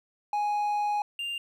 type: tone pair in turn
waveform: triangle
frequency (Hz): 830.6 / 2794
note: G#5 / F7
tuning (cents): 0 / 0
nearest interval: octave + major sixth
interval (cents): 2100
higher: second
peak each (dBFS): -23 / -29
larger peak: first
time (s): 0.33-1.02 / 1.19-1.38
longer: first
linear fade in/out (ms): 2
effects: none